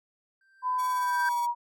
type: tone with exponential growth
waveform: triangle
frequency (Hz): 1568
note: G6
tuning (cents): 0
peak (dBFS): -23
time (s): 0.41-1.29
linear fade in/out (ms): 2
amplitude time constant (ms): 190
type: tone with pitch glide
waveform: sine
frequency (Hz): 1006 to 955.6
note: B5 to A#5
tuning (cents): +32 to +43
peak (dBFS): -25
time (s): 0.62-1.55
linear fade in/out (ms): 50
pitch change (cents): -89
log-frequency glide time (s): 0.9-1.39
type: tone with tremolo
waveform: 5% pulse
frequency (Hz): 1128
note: C#6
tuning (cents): +30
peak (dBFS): -28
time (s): 0.78-1.47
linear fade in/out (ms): 20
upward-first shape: sine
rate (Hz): 17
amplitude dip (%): 40
effects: none